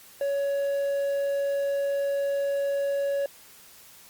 triangle tone, 560 Hz, C#5, 18 cents sharp, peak -22 dBFS, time 0.21-3.26 s, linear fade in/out 2 ms, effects white hiss -51 dBFS RMS until 4.09 s + Opus 48 kbps

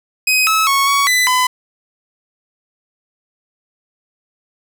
sawtooth tone with pitch steps, 2520 / 1295 / 1104 / 1121 / 2000 / 1008 Hz, D#7 / E6 / C#6 / C#6 / B6 / B5, +21 / -31 / -7 / +19 / +21 / +35 cents, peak -8 dBFS, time 0.27-1.47 s, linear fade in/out 5 ms, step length 200 ms, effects 8-bit

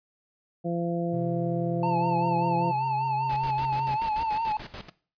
harmonic tone, 170.8 Hz, F3, 38 cents flat, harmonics 1 / 2 / 3 / 4, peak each -29 / -32 / -34 / -35 dBFS, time 0.64-2.72 s, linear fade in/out 20 ms
triangle tone with pitch glide, 130.81 to 134.49 Hz, C3 to C3, 0 to +48 cents, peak -30 dBFS, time 1.12-3.97 s, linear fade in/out 20 ms, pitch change +48 cents, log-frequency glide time 2.26-2.93 s
triangle tone with vibrato, 880 Hz, A5, in tune, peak -23 dBFS, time 1.83-4.57 s, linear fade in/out 2 ms, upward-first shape triangle, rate 5.1 Hz, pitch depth 82 cents each way
pink noise with tremolo, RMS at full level -39 dBFS, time 3.29-4.9 s, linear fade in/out 10 ms, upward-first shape square, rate 6.9 Hz, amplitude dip 80%
effects noise-tail reverb RT60 0.4 s tail -17 dB re dry + resampled to 11025 Hz

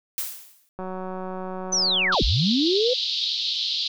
blue noise with exponential decay, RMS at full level -26 dBFS, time 0.18-0.69 s, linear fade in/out 0 ms, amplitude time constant 110 ms
click train, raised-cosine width 1 ms, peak -20 dBFS, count 253, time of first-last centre 0.79-2.145 s, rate 186 Hz
sine linear two-way sweep, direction down then up, 6200 to 31.68 to 519 Hz, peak -19 dBFS, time 1.72-2.94 s, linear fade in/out 10 ms, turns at 2.23 s
pink band-pass noise, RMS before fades -26 dBFS, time 2.12-3.88 s, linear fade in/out 5 ms, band 3400 to 4500 Hz, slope 48 dB/octave
effects none

